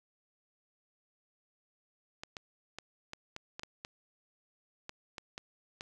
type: clicks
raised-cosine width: 0.2 ms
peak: -24 dBFS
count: 12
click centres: 2.235 / 2.368 / 2.786 / 3.134 / 3.364 / 3.595 / 3.634 / 3.849 / 4.894 / 5.182 / 5.379 / 5.809 s
effects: none